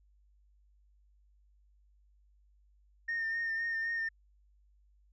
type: tone with vibrato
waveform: sine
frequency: 1826 Hz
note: A#6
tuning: 36 cents flat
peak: -30 dBFS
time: 3.08-4.09 s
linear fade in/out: 10 ms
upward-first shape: sine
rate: 3.9 Hz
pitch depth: 25 cents each way
effects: tanh soft clip ceiling -29 dBFS + added 50 Hz sine -63 dBFS peak until 5.12 s